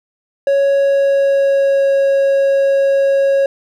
triangle tone with pitch glide, 555 to 549.6 Hz, C#5 to C#5, +2 to -15 cents, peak -8 dBFS, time 0.47-3.46 s, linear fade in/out 2 ms, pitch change -17 cents, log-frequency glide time 0.73-1.96 s, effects none

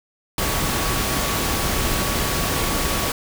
sine tone in noise, 1128 Hz, C#6, 30 cents sharp, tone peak -32 dBFS, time 0.38-3.12 s, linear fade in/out 2 ms, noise pink, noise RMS -22 dBFS, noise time 0.38-3.12 s, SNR -13 dB, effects none

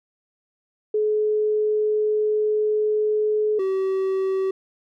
sine / triangle tone pair in turn, 426.1 / 382.5 Hz, G#4 / G4, +44 / -42 cents, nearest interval major second, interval 186 cents, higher first, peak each -18 dBFS, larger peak neither, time 0.94-3.59 / 3.59-4.51 s, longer first, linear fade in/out 5 ms, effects none

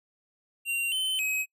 square tone with pitch steps, 2762 / 3062 / 2542 Hz, F7 / G7 / D#7, -20 / -41 / +36 cents, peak -27 dBFS, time 0.65-1.46 s, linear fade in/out 50 ms, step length 270 ms, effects noise-tail reverb RT60 0.1 s tail -23 dB re dry

